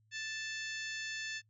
harmonic tone with a mistuned harmonic, 880 Hz, A5, in tune, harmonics 2 / 3 / 4 / 5 / 6 / 7 / 8, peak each -41 / -45 / -47 / -49 / -51 / -52 / -53 dBFS, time 0.11-1.42 s, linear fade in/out 50 ms, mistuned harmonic 7, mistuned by +40 cents, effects noise-tail reverb RT60 0.1 s tail -24 dB re dry + added 108 Hz sine -68 dBFS peak until 1.49 s

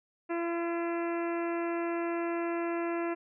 harmonic tone with a mistuned harmonic, 339.5 Hz, F4, 49 cents flat, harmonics 1 / 2 / 3 / 4 / 5 / 6 / 7 / 8, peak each -31 / -37 / -41 / -43 / -45 / -47 / -48 / -49 dBFS, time 0.29-3.15 s, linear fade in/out 20 ms, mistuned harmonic 8, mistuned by -15 cents, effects none

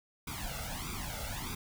pink noise with flanger, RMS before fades -39 dBFS, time 0.27-1.55 s, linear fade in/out 5 ms, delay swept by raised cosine 0.83 to 1.47 ms, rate 1.6 Hz, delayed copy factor +0.9, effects none

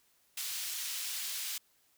pink high-pass noise, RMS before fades -38 dBFS, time 0.37-1.58 s, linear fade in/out 5 ms, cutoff 3200 Hz, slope 12 dB/octave, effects white hiss -70 dBFS RMS until 1.97 s

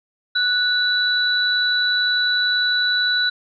sine tone pair together, 1480 / 3951 Hz, F#6 / B7, 0 / 0 cents, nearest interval octave + perfect fourth, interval 1700 cents, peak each -19 dBFS, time 0.35-3.3 s, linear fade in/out 10 ms, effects none

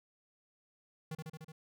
square tone with echo, 157.9 Hz, D#3, 26 cents sharp, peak -39 dBFS, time 1.11-1.15 s, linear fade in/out 5 ms, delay 74 ms, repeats 5, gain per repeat -2 dB, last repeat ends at 1.52 s, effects none

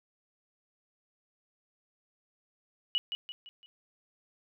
sine tone with echo, 2930 Hz, F#7, 18 cents flat, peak -25 dBFS, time 2.95-2.98 s, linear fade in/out 0 ms, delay 170 ms, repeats 4, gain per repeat -7 dB, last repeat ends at 3.66 s, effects none

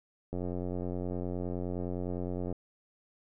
click train, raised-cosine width 2 ms, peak -23 dBFS, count 198, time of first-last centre 0.33-2.526 s, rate 89.7 Hz, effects none

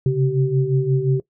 sine tone cluster, 132.1 / 137.8 / 384.3 Hz, C3 / C#3 / G4, +17 / -10 / -34 cents, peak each -21 / -18 / -22 dBFS, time 0.06-1.2 s, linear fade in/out 2 ms, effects noise-tail reverb RT60 0.1 s tail -19 dB re dry

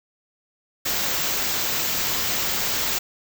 white band-stop noise, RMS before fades -24 dBFS, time 0.85-2.99 s, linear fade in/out 10 ms, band 8000 to 13000 Hz, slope 96 dB/octave, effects none

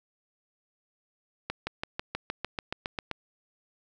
accelerating click train, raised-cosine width 0.3 ms, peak -15 dBFS, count 12, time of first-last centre 1.5-3.113 s, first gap 170 ms, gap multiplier 0.97, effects none

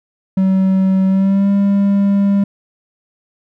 triangle tone with pitch glide, 190.2 to 199.43 Hz, F#3 to G3, +48 to +30 cents, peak -8 dBFS, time 0.37-2.44 s, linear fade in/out 5 ms, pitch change +82 cents, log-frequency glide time 1.07-1.5 s, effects none

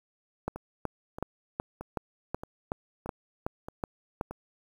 two click trains, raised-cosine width 1 ms, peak -24 / -16 dBFS, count 7 / 11, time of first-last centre 0.56-4.31 / 0.48-4.211 s, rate 1.6 / 2.68 Hz, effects 8-bit

